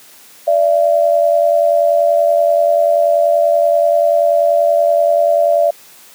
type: tone pair together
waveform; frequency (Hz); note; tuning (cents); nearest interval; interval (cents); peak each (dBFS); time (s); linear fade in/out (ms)
sine; 585 / 675.4; D5 / E5; -7 / +42; major second; 249; -12; 0.47-5.71; 10
effects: white hiss -42 dBFS RMS until 6.14 s + high-pass 150 Hz 12 dB/octave